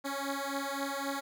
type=beating tone pair; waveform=10% pulse; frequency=275.1 / 278.9 Hz; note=C#4 / C#4; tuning=-13 / +11 cents; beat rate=3.8 Hz; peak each=-28 dBFS; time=0.04-1.21 s; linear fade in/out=20 ms; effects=none